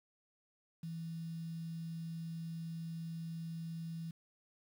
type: tone with quantisation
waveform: sine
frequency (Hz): 164.81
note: E3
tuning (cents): 0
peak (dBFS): -40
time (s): 0.83-4.11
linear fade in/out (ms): 5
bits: 10
effects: none